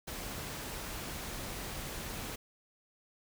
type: noise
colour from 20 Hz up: pink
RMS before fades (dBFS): -41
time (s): 0.07-2.36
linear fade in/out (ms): 10
effects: none